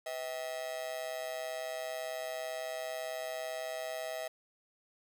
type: tone with amplitude modulation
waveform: 45% pulse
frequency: 643 Hz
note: E5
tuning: 43 cents flat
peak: -33 dBFS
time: 0.06-4.28 s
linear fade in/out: 5 ms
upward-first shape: sine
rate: 138 Hz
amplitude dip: 85%
effects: none